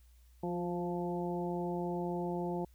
harmonic tone with a mistuned harmonic, 174.61 Hz, F3, in tune, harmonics 1 / 2 / 3 / 4 / 5, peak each -37 / -37 / -43 / -43 / -43 dBFS, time 0.43-2.65 s, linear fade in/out 5 ms, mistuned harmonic 2, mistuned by +18 cents, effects added 60 Hz sine -58 dBFS peak until 2.74 s + white hiss -72 dBFS RMS until 2.74 s

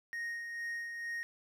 triangle tone with tremolo, 1864.7 Hz, A#6, in tune, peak -34 dBFS, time 0.13-1.23 s, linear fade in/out 0 ms, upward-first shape sine, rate 2.2 Hz, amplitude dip 40%, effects none

